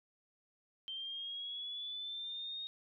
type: linear sweep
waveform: sine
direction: up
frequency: 3133 to 3729 Hz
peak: -40 dBFS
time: 0.88-2.67 s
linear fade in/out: 0 ms
effects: none